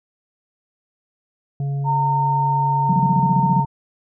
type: harmonic tone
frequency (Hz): 140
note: C#3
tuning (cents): +18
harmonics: 1 / 3 / 5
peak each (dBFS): -20 / -40 / -40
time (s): 1.6-3.65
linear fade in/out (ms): 2
type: tone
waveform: sine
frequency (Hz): 915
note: A#5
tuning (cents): -32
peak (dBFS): -17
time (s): 1.84-3.66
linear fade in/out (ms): 50
type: tone bursts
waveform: sine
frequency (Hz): 179.4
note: F3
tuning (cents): +47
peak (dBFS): -15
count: 11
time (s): 2.89-3.601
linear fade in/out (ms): 5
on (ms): 41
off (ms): 26
effects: none